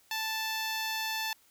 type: tone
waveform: 10% pulse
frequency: 880 Hz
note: A5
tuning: in tune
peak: -23 dBFS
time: 0.11-1.33 s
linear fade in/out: 2 ms
effects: white hiss -64 dBFS RMS until 1.5 s